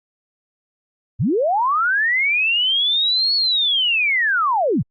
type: linear two-way sweep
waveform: sine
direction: up then down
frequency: 80 to 4425 to 80 Hz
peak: -15 dBFS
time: 1.19-4.83 s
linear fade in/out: 20 ms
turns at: 3.35 s
effects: Opus 48 kbps